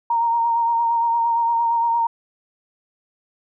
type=tone with vibrato; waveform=sine; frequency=930 Hz; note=A#5; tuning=4 cents flat; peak=-16 dBFS; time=0.1-2.07 s; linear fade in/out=5 ms; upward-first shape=sine; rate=8.7 Hz; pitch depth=24 cents each way; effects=none